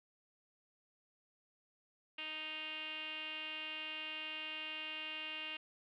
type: tone with low-pass filter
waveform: 5% pulse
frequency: 311.1 Hz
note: D#4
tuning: in tune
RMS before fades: -44 dBFS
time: 2.18-5.57 s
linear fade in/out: 5 ms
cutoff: 2800 Hz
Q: 7.3
effects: none

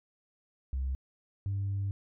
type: tone pair in turn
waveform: sine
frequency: 66 / 98.89 Hz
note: C2 / G2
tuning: +16 / +16 cents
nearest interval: perfect fifth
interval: 700 cents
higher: second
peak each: -28 dBFS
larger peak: neither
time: 0.73-0.95 / 1.46-1.91 s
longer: second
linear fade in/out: 0 ms
effects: tanh soft clip ceiling -27 dBFS

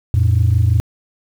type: tone pair together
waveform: sine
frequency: 87.31 / 113.13 Hz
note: F2 / A2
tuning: 0 / +49 cents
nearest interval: major third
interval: 449 cents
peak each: -12 dBFS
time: 0.14-0.8 s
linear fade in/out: 0 ms
effects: tanh soft clip ceiling -6 dBFS + 7-bit

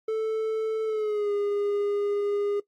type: tone with pitch glide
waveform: triangle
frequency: 440 to 408.2 Hz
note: A4 to G#4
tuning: 0 to -30 cents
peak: -22 dBFS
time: 0.08-2.6 s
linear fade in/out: 5 ms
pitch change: -130 cents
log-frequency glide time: 0.85-1.32 s
effects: noise-tail reverb RT60 0.1 s tail -19 dB re dry + AAC 48 kbps

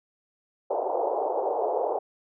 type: band-pass noise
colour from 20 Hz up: pink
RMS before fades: -27 dBFS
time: 0.7-1.99 s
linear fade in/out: 10 ms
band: 410 to 880 Hz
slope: 48 dB/octave
effects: none

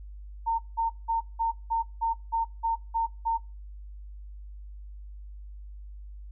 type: tone bursts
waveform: sine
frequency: 912 Hz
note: A#5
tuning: 38 cents flat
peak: -23 dBFS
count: 10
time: 0.46-3.38 s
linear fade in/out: 20 ms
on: 130 ms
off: 180 ms
effects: noise-tail reverb RT60 0.3 s tail -24 dB re dry + added 50 Hz sine -40 dBFS peak until 6.31 s

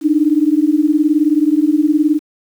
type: beating tone pair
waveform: sine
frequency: 293.7 / 312.7 Hz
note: D4 / D#4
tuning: 0 / +9 cents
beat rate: 19 Hz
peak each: -13 dBFS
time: 0.01-2.2 s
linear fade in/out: 50 ms
effects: 7-bit

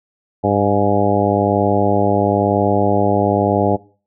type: harmonic tone with a mistuned harmonic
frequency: 101 Hz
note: G#2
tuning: 48 cents flat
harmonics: 1 / 2 / 3 / 4 / 5 / 6 / 7 / 8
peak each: -21 / -21 / -21 / -21 / -21 / -21 / -21 / -21 dBFS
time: 0.43-3.77 s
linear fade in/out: 20 ms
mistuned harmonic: 8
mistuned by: +58 cents
effects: noise-tail reverb RT60 0.4 s tail -21 dB re dry

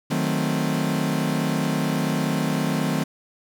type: chord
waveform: 40% pulse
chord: D# diminished seventh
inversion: none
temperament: equal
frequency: 155.56 / 185 / 220 / 261.6 Hz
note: D#3 / F#3 / A3 / C4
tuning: 0 / 0 / 0 / 0 cents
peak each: -25 / -27 / -27 / -26 dBFS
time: 0.1-3.04 s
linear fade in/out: 10 ms
effects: none

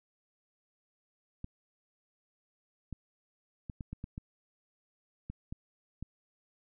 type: clicks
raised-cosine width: 5 ms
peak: -27 dBFS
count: 10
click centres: 1.444 / 2.927 / 3.698 / 3.808 / 3.93 / 4.041 / 4.179 / 5.3 / 5.525 / 6.026 s
effects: none

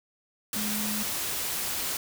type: tone in noise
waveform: sine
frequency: 211.5 Hz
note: G#3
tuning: 32 cents sharp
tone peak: -32 dBFS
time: 0.56-1.03 s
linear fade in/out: 2 ms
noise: white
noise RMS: -31 dBFS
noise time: 0.53-1.97 s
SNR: -4 dB
effects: none

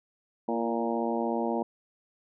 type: harmonic tone with a mistuned harmonic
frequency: 116.6 Hz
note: A#2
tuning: 1 cent sharp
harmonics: 2 / 3 / 4 / 5 / 6 / 7 / 8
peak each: -31 / -33 / -34 / -35 / -36 / -36 / -37 dBFS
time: 0.48-1.63 s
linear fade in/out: 5 ms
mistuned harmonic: 3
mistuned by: -35 cents
effects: none

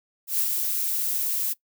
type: noise with ADSR envelope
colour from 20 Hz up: violet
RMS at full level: -22 dBFS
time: 0.27-1.54 s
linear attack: 120 ms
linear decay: 66 ms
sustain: -4 dB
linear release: 21 ms
effects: noise-tail reverb RT60 0.1 s tail -20 dB re dry

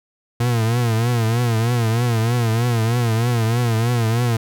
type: tone with vibrato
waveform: 40% pulse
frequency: 116.54 Hz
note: A#2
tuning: in tune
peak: -15 dBFS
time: 0.4-4.37 s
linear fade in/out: 5 ms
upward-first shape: triangle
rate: 3.2 Hz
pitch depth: 110 cents each way
effects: none

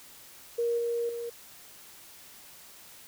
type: tone with level steps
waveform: sine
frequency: 470.5 Hz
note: A#4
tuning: 16 cents sharp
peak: -25 / -27 / -33 dBFS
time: 0.58-1.3 s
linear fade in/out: 10 ms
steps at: 0.78 / 1.09 s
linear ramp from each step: 2 ms
effects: white hiss -51 dBFS RMS until 3.07 s

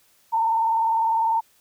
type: tone with vibrato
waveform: sine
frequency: 905 Hz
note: A5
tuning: 48 cents sharp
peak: -18 dBFS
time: 0.32-1.41 s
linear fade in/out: 20 ms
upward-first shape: square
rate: 20 Hz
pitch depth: 37 cents each way
effects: white hiss -60 dBFS RMS until 1.6 s

